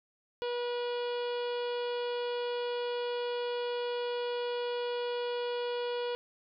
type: harmonic tone with a mistuned harmonic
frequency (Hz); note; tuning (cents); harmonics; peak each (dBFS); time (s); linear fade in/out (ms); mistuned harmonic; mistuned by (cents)
484.1; B4; -35; 1 / 2 / 3 / 4 / 5 / 6 / 7 / 8 / 9 / 10; -32 / -41 / -46 / -54 / -50 / -46 / -48 / -59 / -52 / -59; 0.42-6.15; 0; 10; +17
effects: none